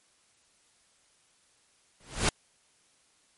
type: noise with exponential growth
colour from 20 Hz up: pink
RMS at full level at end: -21 dBFS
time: 2-2.29 s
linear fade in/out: 2 ms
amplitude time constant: 61 ms
effects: white hiss -66 dBFS RMS until 3.37 s + MP3 48 kbps